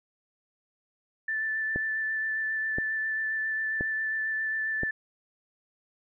sine tone with vibrato, 1760 Hz, A6, in tune, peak -27 dBFS, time 1.28-4.91 s, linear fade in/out 5 ms, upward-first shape sine, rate 7.4 Hz, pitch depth 13 cents each way
click train, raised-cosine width 2 ms, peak -18 dBFS, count 4, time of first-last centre 1.76-4.834 s, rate 0.976 Hz
effects none

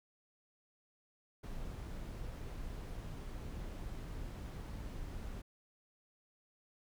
brown noise, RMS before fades -44 dBFS, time 1.43-5.42 s, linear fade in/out 10 ms, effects none

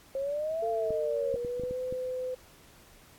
sine exponential two-way sweep, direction up then down, 533 to 691 to 533 Hz, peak -29 dBFS, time 0.15-1.36 s, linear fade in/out 2 ms, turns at 0.69 s
sine tone with pitch glide, 447.6 to 508.3 Hz, A4 to B4, +30 to +50 cents, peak -31 dBFS, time 0.62-2.35 s, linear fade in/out 10 ms, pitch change +220 cents, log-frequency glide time 0.92-1.79 s
clicks, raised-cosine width 3 ms, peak -27 dBFS, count 7, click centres 0.906 / 1.342 / 1.448 / 1.597 / 1.636 / 1.71 / 1.925 s
effects pink hiss -57 dBFS RMS until 3.18 s + AAC 64 kbps

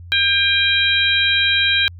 harmonic tone with a mistuned harmonic, 800 Hz, G5, 35 cents sharp, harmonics 2 / 3 / 4 / 5, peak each -19 / -19 / -19 / -19 dBFS, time 0.12-1.88 s, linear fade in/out 0 ms, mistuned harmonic 5, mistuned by -55 cents, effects added 87 Hz sine -34 dBFS peak until 1.99 s

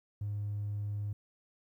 triangle tone, 103.1 Hz, G#2, 12 cents flat, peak -30 dBFS, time 0.21-1.13 s, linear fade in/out 5 ms, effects tanh soft clip ceiling -30 dBFS + 12-bit

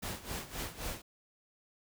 pink noise with tremolo, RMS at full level -38 dBFS, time 0.02-1.02 s, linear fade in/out 10 ms, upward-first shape sine, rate 3.8 Hz, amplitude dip 80%, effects none

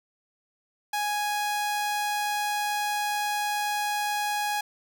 sawtooth tone, 830.6 Hz, G#5, in tune, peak -22 dBFS, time 0.93-4.61 s, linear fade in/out 5 ms, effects none

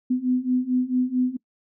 sine beating tone pair, 249.9 / 254.4 Hz, B3 / C4, +21 / -48 cents, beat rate 4.5 Hz, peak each -24 / -22 dBFS, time 0.1-1.37 s, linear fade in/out 10 ms, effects noise-tail reverb RT60 0.1 s tail -23 dB re dry

